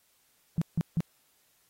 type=tone bursts; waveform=sine; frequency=164.81 Hz; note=E3; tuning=in tune; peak=-23 dBFS; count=3; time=0.58-1.005 s; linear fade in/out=0 ms; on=35 ms; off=160 ms; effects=white hiss -68 dBFS RMS until 1.69 s + AAC 48 kbps